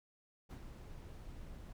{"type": "noise with ADSR envelope", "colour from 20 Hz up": "brown", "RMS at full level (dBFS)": -45, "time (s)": [0.49, 1.73], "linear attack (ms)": 23, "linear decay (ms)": 79, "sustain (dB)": -5, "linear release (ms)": 8, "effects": []}